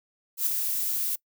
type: noise with ADSR envelope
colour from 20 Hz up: violet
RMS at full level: -23 dBFS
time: 0.37-1.16 s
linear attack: 95 ms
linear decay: 4 ms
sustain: -5 dB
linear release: 12 ms
effects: noise-tail reverb RT60 0.1 s tail -23 dB re dry